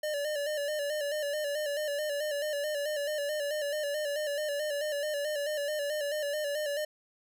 square tone with vibrato, 590 Hz, D5, 8 cents sharp, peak -31 dBFS, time 0.03-6.85 s, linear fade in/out 5 ms, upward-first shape square, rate 4.6 Hz, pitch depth 51 cents each way, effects none

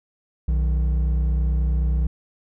triangle tone pair together, 61.39 / 154.7 Hz, B1 / D#3, -10 / -10 cents, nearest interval octave + major third, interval 1600 cents, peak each -16 / -28 dBFS, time 0.48-2.07 s, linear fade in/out 5 ms, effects none

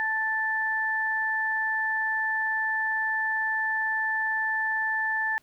sine tone pair together, 877.8 / 1760 Hz, A5 / A6, -4 / 0 cents, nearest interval octave, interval 1204 cents, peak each -31 / -25 dBFS, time 0-5.38 s, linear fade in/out 0 ms, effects pink hiss -64 dBFS RMS until 5.42 s

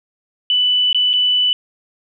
sine tone with dropouts, 2983 Hz, F#7, 13 cents sharp, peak -12 dBFS, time 0.5-1.53 s, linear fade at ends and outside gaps 1 ms, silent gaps 0.929-0.946 / 1.132-1.137 s, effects none

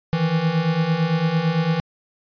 square beating tone pair, 156.9 / 165.8 Hz, D#3 / E3, +15 / +10 cents, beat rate 8.9 Hz, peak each -24 / -20 dBFS, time 0.13-1.8 s, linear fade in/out 0 ms, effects resampled to 11025 Hz

